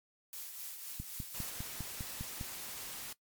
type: noise with tremolo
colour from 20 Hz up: blue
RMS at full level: -43 dBFS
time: 0.33-1.5 s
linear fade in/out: 0 ms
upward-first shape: triangle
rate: 3.9 Hz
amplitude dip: 45%
type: click train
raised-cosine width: 5 ms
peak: -28 dBFS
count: 8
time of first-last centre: 1-2.411 s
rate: 4.96 Hz
type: noise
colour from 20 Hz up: white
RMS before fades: -44 dBFS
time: 1.34-3.13 s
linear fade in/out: 5 ms
effects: noise-tail reverb RT60 0.1 s tail -19 dB re dry + MP3 96 kbps